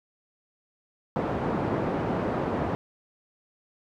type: band-pass noise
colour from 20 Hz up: pink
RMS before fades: -28 dBFS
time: 1.16-2.75 s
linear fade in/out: 0 ms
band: 130 to 910 Hz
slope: 12 dB/octave
effects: none